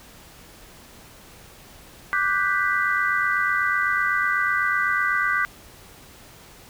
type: chord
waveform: sine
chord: G major seventh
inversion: second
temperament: equal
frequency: 1174.7 / 1480 / 1568 / 1975.5 Hz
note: D6 / F#6 / G6 / B6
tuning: 0 / 0 / 0 / 0 cents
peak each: -25 dBFS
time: 2.13-5.45 s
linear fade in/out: 0 ms
effects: pink hiss -47 dBFS RMS until 6.69 s